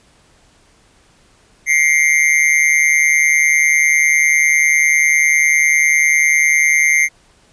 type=tone with amplitude modulation; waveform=square; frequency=2100 Hz; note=C7; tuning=6 cents sharp; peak=-7 dBFS; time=1.66-7.09 s; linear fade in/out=50 ms; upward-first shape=sine; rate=150 Hz; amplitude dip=85%; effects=pink hiss -52 dBFS RMS until 7.52 s + resampled to 22050 Hz